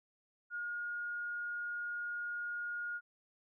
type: tone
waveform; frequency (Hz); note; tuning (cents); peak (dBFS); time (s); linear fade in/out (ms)
sine; 1430; F6; +41; -37; 0.5-3.01; 50
effects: none